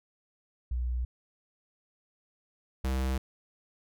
sine / square tone pair in turn, 61.2 / 65.5 Hz, B1 / C2, -15 / +2 cents, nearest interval minor second, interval 117 cents, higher second, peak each -28 dBFS, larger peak neither, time 0.71-1.05 / 2.84-3.18 s, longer neither, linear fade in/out 5 ms, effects none

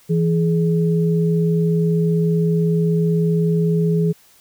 sine tone pair together, 165.28 / 420.1 Hz, E3 / G#4, +5 / +20 cents, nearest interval octave + major third, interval 1615 cents, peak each -15 / -21 dBFS, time 0.09-4.13 s, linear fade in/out 20 ms, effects white hiss -52 dBFS RMS until 4.4 s

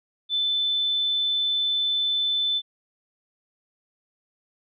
sine tone, 3520 Hz, A7, in tune, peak -21 dBFS, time 0.29-2.62 s, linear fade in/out 50 ms, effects none

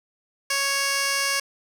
15% pulse tone with band-pass filter, 554.4 Hz, C#5, in tune, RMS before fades -24 dBFS, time 0.5-1.4 s, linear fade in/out 5 ms, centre 5400 Hz, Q 0.74, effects none

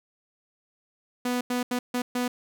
sawtooth tone bursts at uneven times, 246.9 Hz, B3, in tune, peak -21 dBFS, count 5, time 1.25-1.41 / 1.5-1.63 / 1.71-1.79 / 1.94-2.02 / 2.15-2.28 s, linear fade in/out 5 ms, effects none

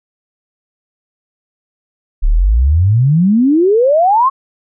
sine exponential sweep, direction up, 32.59 to 1108.7 Hz, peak -7 dBFS, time 2.22-4.3 s, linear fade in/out 20 ms, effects none

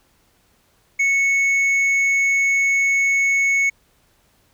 sine tone with hard clipping, 2208 Hz, C#7, 7 cents flat, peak -16 dBFS, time 0.99-3.7 s, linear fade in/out 10 ms, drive 4 dB, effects pink hiss -60 dBFS RMS until 4.53 s

